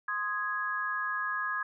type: chord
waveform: sine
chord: Ab major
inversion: first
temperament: equal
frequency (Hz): 1046.5 / 1244.5 / 1661.2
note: C6 / Eb6 / Ab6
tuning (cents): 0 / 0 / 0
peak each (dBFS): -37 / -35 / -32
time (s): 0.08-1.63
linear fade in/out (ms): 5
effects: none